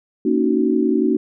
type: chord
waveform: sine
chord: D# minor seventh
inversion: second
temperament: just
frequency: 233.3 / 280 / 311.1 / 373.4 Hz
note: A#3 / C#4 / D#4 / F#4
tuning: +2 / +18 / 0 / +16 cents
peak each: -20 dBFS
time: 0.25-1.17 s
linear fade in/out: 5 ms
effects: none

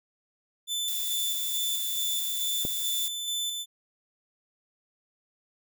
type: tone with tremolo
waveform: sawtooth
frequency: 3520 Hz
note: A7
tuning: in tune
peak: -25 dBFS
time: 0.67-3.66 s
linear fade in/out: 50 ms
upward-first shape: square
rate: 2.3 Hz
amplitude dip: 35%
type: noise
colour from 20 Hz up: violet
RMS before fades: -33 dBFS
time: 0.88-3.08 s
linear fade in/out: 0 ms
type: click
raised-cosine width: 2 ms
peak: -19 dBFS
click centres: 2.651 s
effects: none

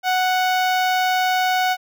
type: tone with notch filter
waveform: sawtooth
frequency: 740 Hz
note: F#5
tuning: in tune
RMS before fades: -19 dBFS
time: 0.03-1.77 s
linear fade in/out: 50 ms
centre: 9000 Hz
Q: 0.8
effects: none

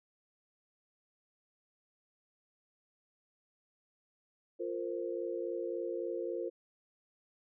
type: chord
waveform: sine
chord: F suspended fourth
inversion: none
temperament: equal with one note detuned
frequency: 349.2 / 459.7 / 523.3 Hz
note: F4 / Bb4 / C5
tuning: 0 / -24 / 0 cents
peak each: -38 / -39 / -40 dBFS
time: 4.59-6.5 s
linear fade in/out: 20 ms
effects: none

